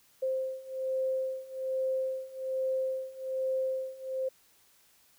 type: beating tone pair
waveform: sine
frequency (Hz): 523.3 / 524.5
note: C5 / C5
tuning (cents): 0 / +4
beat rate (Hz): 1.2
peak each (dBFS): -34 / -32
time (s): 0.22-4.29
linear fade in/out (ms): 10
effects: white hiss -64 dBFS RMS until 5.18 s